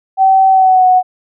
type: tone with pitch glide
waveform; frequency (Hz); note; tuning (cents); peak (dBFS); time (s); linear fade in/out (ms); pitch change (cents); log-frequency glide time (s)
sine; 767 to 737.9; G5 to F#5; -38 to -5; -5; 0.17-1.03; 50; -67; 0.49-0.86
effects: none